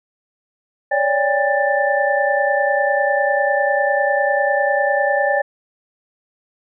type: tone cluster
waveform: sine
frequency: 557 / 587 / 805 / 1767 Hz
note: C#5 / D5 / G5 / A6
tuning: +8 / -1 / +46 / +7 cents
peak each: -20 dBFS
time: 0.91-5.42 s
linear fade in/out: 10 ms
effects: none